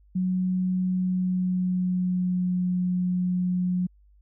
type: tone with pitch glide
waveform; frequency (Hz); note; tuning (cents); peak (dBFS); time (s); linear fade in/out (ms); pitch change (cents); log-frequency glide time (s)
sine; 184.1 to 180.73; F#3 to F#3; -8 to -40; -22; 0.15-3.87; 10; -32; 0.89-2.61
effects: added 50 Hz sine -54 dBFS peak until 4.21 s